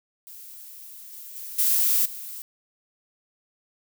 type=noise with level steps; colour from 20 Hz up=violet; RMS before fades=-43 / -41 / -37 / -21 / -37 dBFS; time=0.27-2.42 s; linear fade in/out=0 ms; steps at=1.12 / 1.35 / 1.58 / 2.05 s; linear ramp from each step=10 ms; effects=none